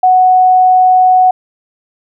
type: tone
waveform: sine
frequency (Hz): 740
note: F#5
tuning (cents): 0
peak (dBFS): -4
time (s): 0.03-1.31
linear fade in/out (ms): 5
effects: none